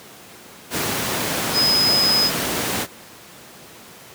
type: tone in noise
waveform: sine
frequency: 5050 Hz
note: D#8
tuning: 25 cents sharp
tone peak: -15 dBFS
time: 1.53-2.31 s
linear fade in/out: 50 ms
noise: pink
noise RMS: -22 dBFS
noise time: 0.7-2.87 s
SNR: +4 dB
effects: pink hiss -42 dBFS RMS until 4.14 s + high-pass 150 Hz 12 dB/octave